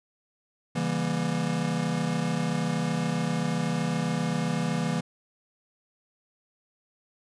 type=chord; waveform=square; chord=C# diminished seventh; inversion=none; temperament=just; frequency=138.59 / 166.31 / 199.57 / 239.5 Hz; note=C#3 / E3 / G3 / Bb3; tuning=0 / +16 / +31 / +47 cents; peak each=-35 / -29 / -34 / -32 dBFS; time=0.75-5.01 s; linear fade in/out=10 ms; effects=resampled to 22050 Hz